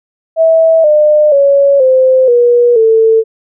sine tone with pitch steps, 650 / 603 / 559.4 / 518.9 / 481.4 / 446.5 Hz, E5 / D5 / C#5 / C5 / B4 / A4, -24 / +46 / +16 / -14 / -44 / +25 cents, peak -4 dBFS, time 0.36-3.24 s, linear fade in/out 50 ms, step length 480 ms, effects none

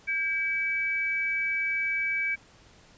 sine tone pair together, 1602 / 2290 Hz, G6 / D7, +37 / -44 cents, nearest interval tritone, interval 619 cents, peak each -33 / -26 dBFS, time 0.07-2.36 s, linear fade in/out 20 ms, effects pink hiss -56 dBFS RMS until 2.97 s + resampled to 16000 Hz

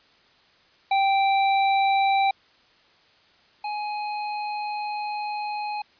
square tone pair in turn, 783 / 836.7 Hz, G5 / G#5, -2 / +13 cents, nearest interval minor second, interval 115 cents, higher second, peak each -19 / -28 dBFS, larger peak first, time 0.91-2.31 / 3.64-5.82 s, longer second, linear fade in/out 5 ms, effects white hiss -58 dBFS RMS until 5.99 s + resampled to 11025 Hz

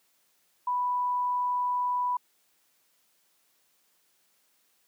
sine tone, 987.8 Hz, B5, in tune, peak -25 dBFS, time 0.67-2.17 s, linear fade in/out 5 ms, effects white hiss -69 dBFS RMS until 4.87 s + high-pass 150 Hz 12 dB/octave

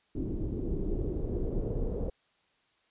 brown noise with low-pass filter sweep, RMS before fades -32 dBFS, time 0.15-2.1 s, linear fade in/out 5 ms, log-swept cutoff 320 to 500 Hz, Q 3.5, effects white hiss -70 dBFS RMS until 2.9 s + resampled to 8000 Hz

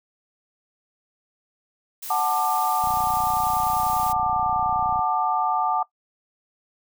blue noise, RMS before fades -34 dBFS, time 2.02-4.13 s, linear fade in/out 10 ms
sine chord, D major, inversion first, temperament equal with one note detuned, 740 / 880 / 1189.7 Hz, F#5 / A5 / D6, 0 / 0 / +22 cents, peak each -24 dBFS, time 2.1-5.83 s, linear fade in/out 5 ms
click train, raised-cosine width 5 ms, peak -26 dBFS, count 66, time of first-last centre 2.84-4.992 s, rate 30.2 Hz
effects noise-tail reverb RT60 0.1 s tail -20 dB re dry

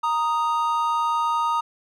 triangle tone pair together, 932.3 / 1242.8 Hz, A#5 / D#6, 0 / -2 cents, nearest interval perfect fourth, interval 498 cents, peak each -21 dBFS, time 0.03-1.61 s, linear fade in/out 10 ms, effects none

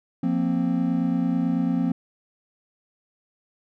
triangle chord, F suspended fourth, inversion none, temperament just, 174.61 / 232.8 / 261.9 Hz, F3 / Bb3 / C4, 0 / -2 / +2 cents, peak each -23 / -24 / -22 dBFS, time 0.23-1.92 s, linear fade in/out 5 ms, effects none

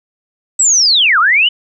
sine linear two-way sweep, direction down then up, 8010 to 1157 to 3051 Hz, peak -7 dBFS, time 0.59-1.49 s, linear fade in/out 10 ms, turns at 1.19 s, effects none

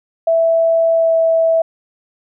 sine tone with pitch glide, 659.3 to 654.7 Hz, E5 to E5, 0 to -12 cents, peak -10 dBFS, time 0.27-1.62 s, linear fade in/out 5 ms, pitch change -12 cents, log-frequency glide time 0.94-1.15 s, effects none

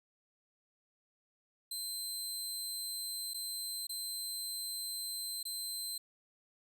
20% pulse tone with dropouts, 4100 Hz, C8, 36 cents flat, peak -32 dBFS, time 1.71-5.98 s, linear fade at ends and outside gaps 5 ms, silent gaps 3.336-3.343 / 3.87-3.893 / 5.43-5.452 s, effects none

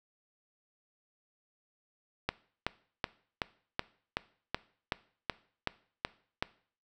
click train, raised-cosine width 0.3 ms, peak -13 dBFS, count 12, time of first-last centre 2.29-6.425 s, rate 2.66 Hz, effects noise-tail reverb RT60 0.5 s tail -20 dB re dry

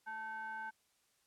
triangle ring-modulated tone, 329.4 Hz, E4, 1 cent flat, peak -36 dBFS, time 0.06-0.71 s, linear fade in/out 20 ms, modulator 1210 Hz, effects white hiss -75 dBFS RMS until 1.26 s + low-pass 11000 Hz 12 dB/octave

